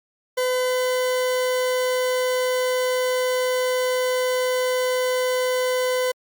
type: tone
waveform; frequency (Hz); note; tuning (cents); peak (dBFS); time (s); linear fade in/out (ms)
40% pulse; 506; B4; +42; -19; 0.37-6.12; 10
effects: Opus 48 kbps